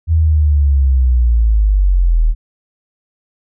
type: linear sweep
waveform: sine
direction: down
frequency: 82.41 to 37.64 Hz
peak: -8 dBFS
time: 0.07-2.35 s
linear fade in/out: 50 ms
effects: none